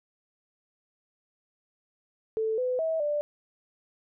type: tone with pitch steps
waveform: sine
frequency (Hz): 441.2 / 504 / 645 / 590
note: A4 / B4 / E5 / D5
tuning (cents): +5 / +35 / -38 / +8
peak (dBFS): -25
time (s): 2.37-3.21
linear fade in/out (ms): 0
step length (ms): 210
effects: none